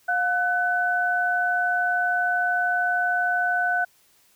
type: tone pair together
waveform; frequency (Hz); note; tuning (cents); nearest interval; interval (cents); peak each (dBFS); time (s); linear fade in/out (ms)
sine; 713 / 1500; F5 / F#6; +36 / +23; octave + minor second; 1287; -24 / -22; 0.08-3.85; 10
effects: white hiss -60 dBFS RMS until 4.35 s